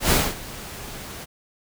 pink noise with ADSR envelope, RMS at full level -17 dBFS, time 0-1.26 s, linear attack 110 ms, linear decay 230 ms, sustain -19 dB, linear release 30 ms, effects none

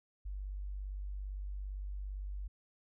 sine tone, 48.81 Hz, G1, 7 cents flat, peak -38 dBFS, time 0.25-2.48 s, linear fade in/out 10 ms, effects none

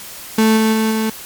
35% pulse tone with level steps, 220 Hz, A3, in tune, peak -8 / -10 / -12 / -14 dBFS, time 0.38-1.1 s, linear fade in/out 5 ms, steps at 0.56 / 0.72 / 0.9 s, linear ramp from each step 20 ms, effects white hiss -33 dBFS RMS until 1.25 s + MP3 96 kbps

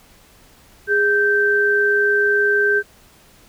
sine tone pair together, 411.9 / 1559.3 Hz, G#4 / G6, -14 / -10 cents, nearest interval octave + major seventh, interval 2304 cents, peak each -18 / -15 dBFS, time 0.87-2.83 s, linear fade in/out 50 ms, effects pink hiss -50 dBFS RMS until 3.48 s

